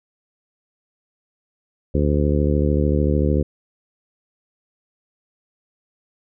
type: harmonic tone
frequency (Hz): 73.42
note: D2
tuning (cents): 0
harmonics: 1 / 2 / 3 / 4 / 5 / 6 / 7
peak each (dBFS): -19 / -22 / -24 / -25 / -26 / -27 / -27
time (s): 1.94-3.43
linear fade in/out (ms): 10
effects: none